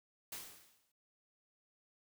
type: noise with exponential decay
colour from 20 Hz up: white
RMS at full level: -43 dBFS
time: 0.32-0.92 s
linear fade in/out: 5 ms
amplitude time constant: 130 ms
effects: none